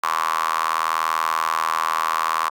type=tone with high-pass filter; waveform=sawtooth; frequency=80.6 Hz; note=E2; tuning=38 cents flat; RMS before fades=-22 dBFS; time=0.03-2.49 s; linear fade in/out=5 ms; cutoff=1100 Hz; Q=8; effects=Opus 48 kbps